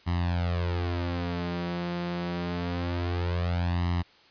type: tone with flanger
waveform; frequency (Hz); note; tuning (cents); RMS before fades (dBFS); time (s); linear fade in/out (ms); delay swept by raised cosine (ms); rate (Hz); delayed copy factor
sawtooth; 87.31; F2; 0; -29; 0.06-4.03; 20; 1 to 5.6; 0.26; +0.85
effects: white hiss -57 dBFS RMS until 4.3 s + resampled to 11025 Hz